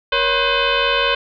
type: tone with frequency modulation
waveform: sine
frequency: 987.8 Hz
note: B5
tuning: in tune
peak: -14 dBFS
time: 0.12-1.15 s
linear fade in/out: 5 ms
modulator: 515 Hz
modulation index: 4.9
effects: none